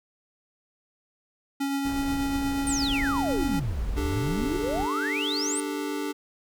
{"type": "tone with tremolo", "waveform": "square", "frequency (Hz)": 277.2, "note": "C#4", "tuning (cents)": 0, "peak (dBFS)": -25, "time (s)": [1.6, 3.6], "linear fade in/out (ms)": 10, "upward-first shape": "triangle", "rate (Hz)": 8.3, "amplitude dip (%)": 30}
{"type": "noise", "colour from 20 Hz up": "brown", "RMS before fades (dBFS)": -34, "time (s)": [1.84, 4.87], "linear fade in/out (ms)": 20}
{"type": "exponential two-way sweep", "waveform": "sine", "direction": "down then up", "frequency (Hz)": [9190, 43.65, 9190], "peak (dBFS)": -27, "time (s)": [2.67, 5.6], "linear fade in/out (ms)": 0, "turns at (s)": 3.88}
{"type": "chord", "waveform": "square", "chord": "D suspended fourth", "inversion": "none", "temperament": "equal", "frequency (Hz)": [293.7, 392, 440], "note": ["D4", "G4", "A4"], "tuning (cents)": [0, 0, 0], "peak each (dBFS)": [-31, -35, -37], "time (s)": [3.96, 6.13], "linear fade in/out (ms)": 20}
{"effects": []}